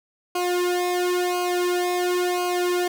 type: tone with flanger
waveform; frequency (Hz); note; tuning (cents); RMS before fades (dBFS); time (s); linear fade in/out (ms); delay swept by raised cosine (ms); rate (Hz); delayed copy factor
sawtooth; 357.1; F4; +39; -23; 0.35-2.88; 5; 0.54 to 2.14; 0.96; -1
effects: none